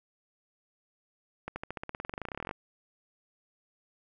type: accelerating click train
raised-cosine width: 0.5 ms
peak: -21 dBFS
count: 25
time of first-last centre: 1.48-2.511 s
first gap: 80 ms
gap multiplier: 0.94
effects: none